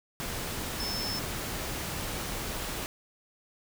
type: tone in noise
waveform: sine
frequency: 5274 Hz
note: E8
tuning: in tune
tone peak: -33 dBFS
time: 0.8-1.19 s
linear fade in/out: 0 ms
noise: pink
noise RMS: -35 dBFS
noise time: 0.2-2.86 s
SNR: -1 dB
effects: none